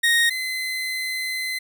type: tone pair in turn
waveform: 30% pulse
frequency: 1864.7 / 2045 Hz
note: A#6 / C7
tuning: 0 / -40 cents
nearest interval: major second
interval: 160 cents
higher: second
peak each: -13 / -22 dBFS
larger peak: first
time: 0.03-0.3 / 0.3-1.59 s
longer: second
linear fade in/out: 10 ms
effects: none